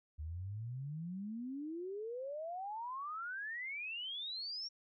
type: exponential sweep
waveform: sine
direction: up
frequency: 73.4 to 5630 Hz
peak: -40 dBFS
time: 0.18-4.69 s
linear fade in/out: 20 ms
effects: none